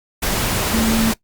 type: tone in noise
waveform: sine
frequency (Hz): 224.4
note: A3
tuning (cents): +34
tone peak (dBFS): -16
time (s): 0.73-1.12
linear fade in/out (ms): 10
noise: pink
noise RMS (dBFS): -20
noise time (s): 0.22-1.14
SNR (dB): +1
effects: noise-tail reverb RT60 0.1 s tail -21 dB re dry + Opus 48 kbps